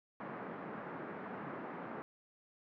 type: band-pass noise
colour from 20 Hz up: pink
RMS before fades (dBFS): -45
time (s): 0.2-2.02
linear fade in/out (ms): 0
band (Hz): 170 to 1700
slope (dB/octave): 24
effects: none